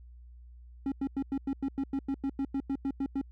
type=tone bursts; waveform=triangle; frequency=273.1 Hz; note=C#4; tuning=26 cents flat; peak=-26 dBFS; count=16; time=0.86-3.214 s; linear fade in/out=2 ms; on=59 ms; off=94 ms; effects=added 60 Hz sine -48 dBFS peak until 3.31 s